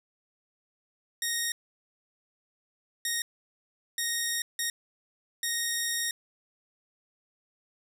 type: tone bursts at uneven times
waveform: 10% pulse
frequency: 1864.7 Hz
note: A#6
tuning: in tune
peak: -19 dBFS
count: 5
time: 1.22-1.52 / 3.05-3.22 / 3.98-4.42 / 4.59-4.7 / 5.43-6.11 s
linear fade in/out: 2 ms
effects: none